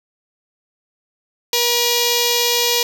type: tone with notch filter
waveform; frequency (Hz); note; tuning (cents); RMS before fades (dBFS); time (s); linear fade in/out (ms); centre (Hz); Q
5% pulse; 478.8; A#4; +46; -17; 1.53-2.83; 2; 1500; 0.81
effects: none